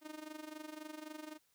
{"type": "tone with amplitude modulation", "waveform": "sawtooth", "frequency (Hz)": 307.7, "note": "D#4", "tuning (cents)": -19, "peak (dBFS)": -39, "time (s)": [0.01, 1.39], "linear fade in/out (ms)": 50, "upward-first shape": "sine", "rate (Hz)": 23.8, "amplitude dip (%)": 80, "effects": ["white hiss -75 dBFS RMS until 1.54 s"]}